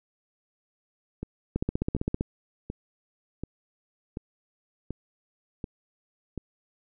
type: two click trains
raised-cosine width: 3 ms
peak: -20 / -13 dBFS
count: 8 / 11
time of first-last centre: 1.23-6.377 / 1.56-2.209 s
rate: 1.36 / 15.4 Hz
effects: none